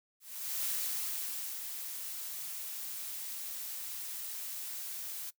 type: noise with ADSR envelope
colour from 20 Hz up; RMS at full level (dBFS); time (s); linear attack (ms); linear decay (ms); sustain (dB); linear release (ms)
blue; -34; 0.2-5.31; 450; 920; -7; 21
effects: noise-tail reverb RT60 0.1 s tail -20 dB re dry